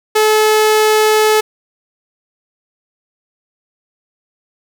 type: tone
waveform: sawtooth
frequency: 430.8 Hz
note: A4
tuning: 37 cents flat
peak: -5 dBFS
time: 0.15-1.41 s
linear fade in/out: 10 ms
effects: none